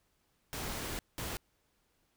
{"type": "noise bursts at uneven times", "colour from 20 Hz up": "pink", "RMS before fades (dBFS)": -39, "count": 2, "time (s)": [[0.53, 0.99], [1.18, 1.37]], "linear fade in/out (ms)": 0, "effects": ["pink hiss -75 dBFS RMS until 2.16 s"]}